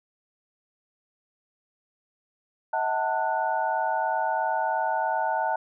sine tone cluster, 639 / 742 / 890 / 1469 Hz, D#5 / F#5 / A5 / F#6, +46 / +5 / +20 / -13 cents, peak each -30 / -29 / -26 / -33 dBFS, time 2.73-5.56 s, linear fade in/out 5 ms, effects none

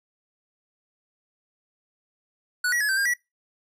square tone with pitch steps, 1474 / 1922 / 1697 / 1556 / 1609 / 1940 Hz, F#6 / B6 / G#6 / G6 / G6 / B6, -7 / -48 / +37 / -13 / +45 / -31 cents, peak -22 dBFS, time 2.64-3.138 s, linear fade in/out 5 ms, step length 83 ms, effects noise-tail reverb RT60 0.2 s tail -22 dB re dry + resampled to 32000 Hz

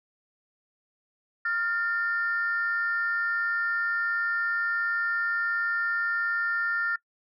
sine tone pair together, 1398.6 / 1800 Hz, F6 / A6, +2 / +39 cents, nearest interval major third, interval 437 cents, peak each -26 / -28 dBFS, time 1.45-6.96 s, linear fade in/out 5 ms, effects noise-tail reverb RT60 0.1 s tail -23 dB re dry + tanh soft clip ceiling -18 dBFS

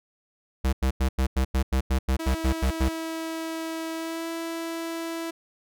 square tone bursts, 65.41 Hz, C2, in tune, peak -21 dBFS, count 13, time 0.64-2.889 s, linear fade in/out 10 ms, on 89 ms, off 91 ms
sawtooth tone with pitch glide, 324.7 to 330.6 Hz, E4 to E4, -26 to +5 cents, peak -26 dBFS, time 2.19-5.31 s, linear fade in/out 10 ms, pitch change +31 cents, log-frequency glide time 3.94-4.29 s
effects none

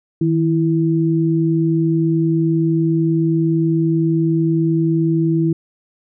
sine tone pair together, 159 / 329.6 Hz, D#3 / E4, +38 / 0 cents, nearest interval octave + minor second, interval 1262 cents, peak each -16 dBFS, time 0.21-5.53 s, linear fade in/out 5 ms, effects none

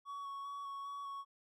triangle tone with vibrato, 1118 Hz, C#6, 14 cents sharp, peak -40 dBFS, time 0.05-1.25 s, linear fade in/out 50 ms, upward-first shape square, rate 2.5 Hz, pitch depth 12 cents each way, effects none

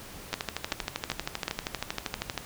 two click trains, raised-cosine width 0.2 ms, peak -11 / -12 dBFS, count 4 / 27, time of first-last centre 0.34-1.481 / 0.33-2.377 s, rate 2.63 / 12.7 Hz, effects pink hiss -45 dBFS RMS until 2.45 s

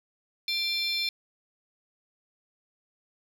triangle tone cluster, 2370 / 3545 / 4218 / 5280 Hz, D7 / A7 / C8 / E8, +15 / +12 / +13 / +2 cents, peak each -30 / -31 / -30 / -34 dBFS, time 0.48-1.09 s, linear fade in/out 2 ms, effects none

